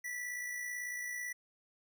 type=tone with amplitude modulation; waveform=square; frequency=1961 Hz; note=B6; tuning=13 cents flat; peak=-37 dBFS; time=0.04-1.33 s; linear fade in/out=10 ms; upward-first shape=sine; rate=58.1 Hz; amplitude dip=40%; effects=none